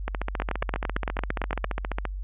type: two click trains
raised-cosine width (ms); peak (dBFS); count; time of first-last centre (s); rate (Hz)
0.5; -11 / -13; 12 / 30; 0.4-1.643 / 0.08-2.053; 8.85 / 14.7
effects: added 48 Hz sine -30 dBFS peak until 2.23 s + resampled to 8000 Hz